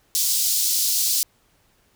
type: high-pass noise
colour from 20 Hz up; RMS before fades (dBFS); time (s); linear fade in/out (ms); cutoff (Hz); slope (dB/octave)
pink; -21; 0.15-1.23; 0; 4400; 24
effects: pink hiss -62 dBFS RMS until 1.95 s

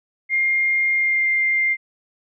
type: tone with pitch glide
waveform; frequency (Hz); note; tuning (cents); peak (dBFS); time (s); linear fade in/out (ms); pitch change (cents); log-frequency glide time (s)
sine; 2120 to 2102; C7 to C7; +22 to +7; -16; 0.29-1.77; 50; -15; 0.95-1.28
effects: none

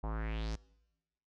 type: tone with low-pass filter sweep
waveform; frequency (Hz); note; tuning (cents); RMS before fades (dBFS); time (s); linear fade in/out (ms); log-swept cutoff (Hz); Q
square; 54.6; A1; -13; -37; 0.03-0.56; 10; 840 to 6300; 3.3
effects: noise-tail reverb RT60 1.0 s tail -23 dB re dry

